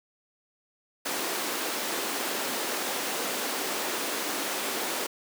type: high-pass noise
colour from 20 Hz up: pink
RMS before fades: -31 dBFS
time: 1.05-5.07 s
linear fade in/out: 10 ms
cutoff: 270 Hz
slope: 24 dB/octave
effects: none